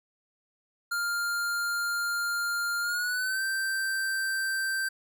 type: tone with pitch glide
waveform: square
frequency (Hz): 1400 to 1562.4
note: F6 to G6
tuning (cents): +4 to -6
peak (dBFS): -28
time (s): 0.91-4.89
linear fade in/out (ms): 10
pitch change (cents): +190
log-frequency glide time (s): 2.81-3.43
effects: none